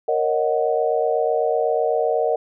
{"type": "chord", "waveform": "sine", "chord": "D# minor seventh", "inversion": "second", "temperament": "equal", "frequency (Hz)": [466.2, 554.4, 622.3, 740], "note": ["A#4", "C#5", "D#5", "F#5"], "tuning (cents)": [0, 0, 0, 0], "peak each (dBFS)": [-21, -26, -22, -24], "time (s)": [0.08, 2.36], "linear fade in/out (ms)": 5, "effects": []}